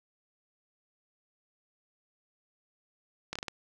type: slowing click train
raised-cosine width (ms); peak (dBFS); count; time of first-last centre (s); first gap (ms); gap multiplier
0.2; -18; 5; 3.33-3.483; 25; 1.29
effects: none